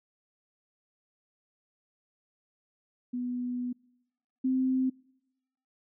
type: tone pair in turn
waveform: sine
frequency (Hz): 246.9 / 259.8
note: B3 / C4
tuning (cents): 0 / -12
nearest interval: minor second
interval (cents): 88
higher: second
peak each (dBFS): -30 / -24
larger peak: second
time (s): 3.13-3.73 / 4.44-4.9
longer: first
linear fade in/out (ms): 10
effects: noise-tail reverb RT60 0.9 s tail -26 dB re dry